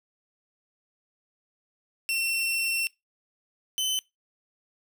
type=tone pair in turn; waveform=sawtooth; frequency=2708 / 3045 Hz; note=E7 / F#7; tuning=+46 / +49 cents; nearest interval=major second; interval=203 cents; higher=second; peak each=-22 dBFS; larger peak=neither; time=2.09-2.87 / 3.78-3.99 s; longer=first; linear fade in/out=0 ms; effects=noise-tail reverb RT60 0.2 s tail -23 dB re dry